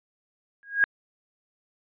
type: tone with exponential growth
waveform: sine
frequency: 1638 Hz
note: G#6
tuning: 24 cents flat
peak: -13 dBFS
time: 0.63-0.84 s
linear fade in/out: 0 ms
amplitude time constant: 45 ms
effects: resampled to 8000 Hz